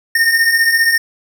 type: beating tone pair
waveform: square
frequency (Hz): 1818 / 1833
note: A#6 / A#6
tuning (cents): -44 / -30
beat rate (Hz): 15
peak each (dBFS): -18 / -12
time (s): 0.15-0.98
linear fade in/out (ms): 5
effects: none